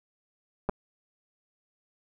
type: clicks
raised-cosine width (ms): 1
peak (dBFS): -14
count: 2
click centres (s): 0.69 / 0.695
effects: none